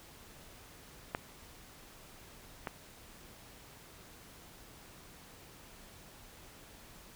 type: clicks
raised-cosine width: 0.5 ms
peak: -18 / -21 dBFS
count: 2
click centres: 1.149 / 2.672 s
effects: pink hiss -55 dBFS RMS until 7.15 s